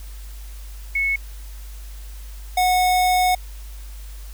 sine / square tone pair in turn, 2200 / 732.1 Hz, C#7 / F#5, -14 / -19 cents, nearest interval octave + perfect fifth, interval 1905 cents, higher first, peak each -18 / -16 dBFS, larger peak second, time 0.95-1.16 / 2.57-3.35 s, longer second, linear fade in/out 5 ms, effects added 50 Hz sine -33 dBFS peak until 4.33 s + white hiss -47 dBFS RMS until 4.33 s

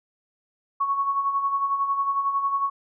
sine tone with tremolo, 1108.7 Hz, C#6, in tune, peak -19 dBFS, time 0.8-2.7 s, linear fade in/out 10 ms, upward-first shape sine, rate 11 Hz, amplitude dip 55%, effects none

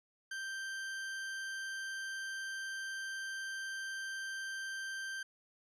40% pulse tone, 1568 Hz, G6, in tune, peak -38 dBFS, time 0.31-5.23 s, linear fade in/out 5 ms, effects low-pass 9000 Hz 12 dB/octave

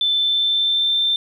triangle tone with pitch glide, 3529 to 3568 Hz, A7 to A7, +4 to +23 cents, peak -12 dBFS, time 0.01-1.16 s, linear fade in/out 2 ms, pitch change +19 cents, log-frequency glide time 0.13-0.98 s, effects tanh soft clip ceiling -14 dBFS

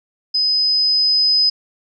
sine tone with level ramp, 5030 Hz, D#8, 18 cents sharp, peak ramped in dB -14 to -11 dBFS, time 0.34-1.5 s, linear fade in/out 10 ms, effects none

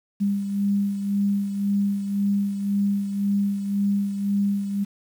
sine beating tone pair, 200.3 / 202.2 Hz, G3 / G#3, +38 / -46 cents, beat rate 1.9 Hz, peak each -21 / -29 dBFS, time 0.2-4.85 s, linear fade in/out 20 ms, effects 8-bit

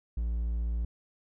triangle tone, 57.4 Hz, A#1, 26 cents flat, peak -26 dBFS, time 0.17-0.85 s, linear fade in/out 5 ms, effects none

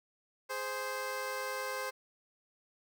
15% pulse tone pair together, 415.3 / 521.6 Hz, G#4 / C5, 0 / -5 cents, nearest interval major third, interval 395 cents, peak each -36 / -30 dBFS, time 0.49-1.91 s, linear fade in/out 20 ms, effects none

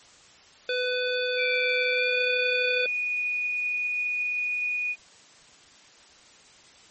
harmonic tone, 499.2 Hz, B4, 19 cents sharp, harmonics 1 / 3 / 5 / 7 / 9, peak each -27 / -31 / -33 / -33 / -38 dBFS, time 0.69-2.86 s, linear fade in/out 2 ms
sine tone with pitch glide, 2349 to 2464 Hz, D7 to D#7, 0 to -17 cents, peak -25 dBFS, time 1.36-4.96 s, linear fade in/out 50 ms, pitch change +83 cents, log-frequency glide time 1.93-2.17 s
effects white hiss -53 dBFS RMS until 6.9 s + MP3 32 kbps

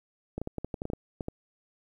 clicks, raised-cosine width 2 ms, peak -20 dBFS, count 12, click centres 0.38 / 0.416 / 0.474 / 0.583 / 0.646 / 0.742 / 0.819 / 0.854 / 0.901 / 0.934 / 1.208 / 1.284 s, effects 10-bit

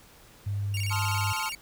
sine tone, 100.9 Hz, G#2, 49 cents flat, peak -27 dBFS, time 0.46-1.33 s, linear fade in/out 10 ms
sawtooth tone with vibrato, 2504 Hz, D#7, 10 cents sharp, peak -30 dBFS, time 0.74-1.55 s, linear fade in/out 2 ms, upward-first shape square, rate 16 Hz, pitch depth 190 cents each way
square chord, F dominant seventh, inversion first, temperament just, 873.1 / 1047.7 / 1257.2 / 1396.9 Hz, A5 / C6 / Eb6 / F6, -14 / +2 / +18 / 0 cents, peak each -34 / -36 / -39 / -37 dBFS, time 0.9-1.5 s, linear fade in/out 20 ms
effects pink hiss -54 dBFS RMS until 1.61 s

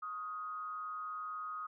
sine tone with frequency modulation, 1251 Hz, D#6, 9 cents sharp, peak -39 dBFS, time 0.02-1.67 s, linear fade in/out 10 ms, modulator 160 Hz, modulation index 0.42, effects none

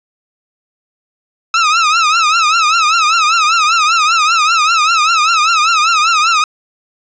sawtooth tone with vibrato, 1292 Hz, E6, 35 cents flat, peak -5 dBFS, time 1.54-6.44 s, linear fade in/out 2 ms, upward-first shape triangle, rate 5.1 Hz, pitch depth 140 cents each way, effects resampled to 16000 Hz + 7-bit

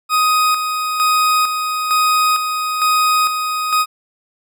40% pulse tone with tremolo, 1251 Hz, D#6, 9 cents sharp, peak -11 dBFS, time 0.09-3.86 s, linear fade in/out 50 ms, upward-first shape square, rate 1.1 Hz, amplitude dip 50%, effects none

